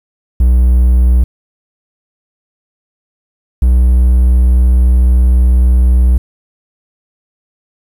triangle tone pair in turn, 61.5 / 61.85 Hz, B1 / B1, -7 / +3 cents, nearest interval unison, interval 10 cents, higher second, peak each -3 dBFS, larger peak neither, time 0.4-1.24 / 3.62-6.18 s, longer second, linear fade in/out 5 ms, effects 7-bit

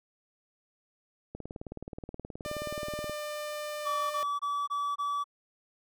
click train, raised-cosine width 2 ms, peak -26 dBFS, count 34, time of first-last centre 1.35-3.096 s, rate 18.9 Hz
sawtooth tone, 598 Hz, D5, 31 cents sharp, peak -31 dBFS, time 2.45-4.23 s, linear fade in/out 0 ms
triangle tone bursts, 1149 Hz, D6, 38 cents flat, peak -27 dBFS, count 5, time 3.85-5.242 s, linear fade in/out 20 ms, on 260 ms, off 23 ms
effects none

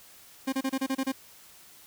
40% pulse tone bursts, 266.5 Hz, C4, 32 cents sharp, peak -25 dBFS, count 8, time 0.47-1.121 s, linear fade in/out 10 ms, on 56 ms, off 29 ms, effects white hiss -53 dBFS RMS until 1.86 s

